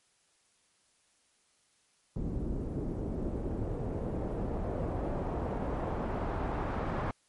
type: noise with low-pass filter sweep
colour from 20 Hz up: pink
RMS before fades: -34 dBFS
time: 2.16-7.11 s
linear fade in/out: 0 ms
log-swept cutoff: 300 to 1200 Hz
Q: 1.1
effects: white hiss -70 dBFS RMS until 7.28 s + MP3 48 kbps